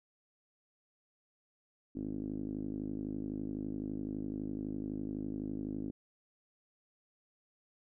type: tone with low-pass filter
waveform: 5% pulse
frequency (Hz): 51.91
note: G#1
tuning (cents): 0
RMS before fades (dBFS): -39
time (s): 1.95-5.91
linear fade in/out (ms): 10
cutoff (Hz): 280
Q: 4.4
effects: none